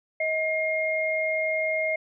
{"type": "tone pair together", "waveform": "sine", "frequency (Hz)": [633.8, 2132], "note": ["D#5", "C7"], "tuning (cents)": [32, 32], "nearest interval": "octave + major sixth", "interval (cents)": 2100, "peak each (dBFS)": -26, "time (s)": [0.2, 1.96], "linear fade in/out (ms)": 5, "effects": []}